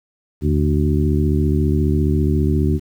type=harmonic tone with a mistuned harmonic; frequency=74.7 Hz; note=D2; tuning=30 cents sharp; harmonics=1 / 2 / 3 / 4 / 5; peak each=-17 / -20 / -22 / -23 / -24 dBFS; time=0.41-2.8 s; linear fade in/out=50 ms; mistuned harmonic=1; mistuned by=+120 cents; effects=8-bit